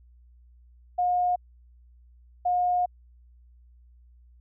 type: tone bursts at uneven times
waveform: sine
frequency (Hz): 717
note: F5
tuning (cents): +45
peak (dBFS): -21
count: 2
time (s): 0.98-1.36 / 2.45-2.86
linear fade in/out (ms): 10
effects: added 60 Hz sine -52 dBFS peak until 4.4 s